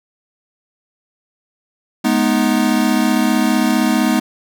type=chord; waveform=square; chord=G# minor; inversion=none; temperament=equal with one note detuned; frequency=211.5 / 246.9 / 311.1 Hz; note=G#3 / B3 / D#4; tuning=+32 / 0 / 0 cents; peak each=-18 / -17 / -19 dBFS; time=2.04-4.2 s; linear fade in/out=10 ms; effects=none